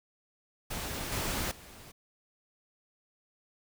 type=noise with level steps; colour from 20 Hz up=pink; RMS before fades=-37 / -33 / -51 dBFS; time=0.7-1.92 s; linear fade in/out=10 ms; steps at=1.12 / 1.51 s; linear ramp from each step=5 ms; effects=none